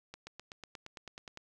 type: accelerating click train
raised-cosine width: 0.2 ms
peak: -28 dBFS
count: 12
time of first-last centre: 0.14-1.374 s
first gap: 130 ms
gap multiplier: 0.97
effects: none